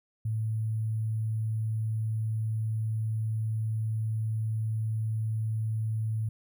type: tone with sample-and-hold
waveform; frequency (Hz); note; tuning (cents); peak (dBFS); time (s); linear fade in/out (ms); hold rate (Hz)
sine; 110; A2; 0; -27; 0.25-6.29; 5; 11025
effects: none